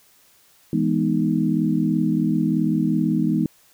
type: chord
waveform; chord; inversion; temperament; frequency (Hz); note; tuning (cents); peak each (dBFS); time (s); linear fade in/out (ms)
sine; E major seventh; none; equal with one note detuned; 164.81 / 207.7 / 245.8 / 311.1; E3 / G#3 / B3 / D#4; 0 / 0 / -8 / 0; -23; 0.73-3.46; 2
effects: white hiss -56 dBFS RMS until 3.73 s